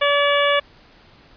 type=harmonic tone; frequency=573 Hz; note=D5; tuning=43 cents flat; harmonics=1 / 2 / 3 / 4 / 5 / 6; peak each=-18 / -21 / -23 / -24 / -25 / -26 dBFS; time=0.01-0.6 s; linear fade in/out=10 ms; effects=pink hiss -50 dBFS RMS until 1.36 s + resampled to 11025 Hz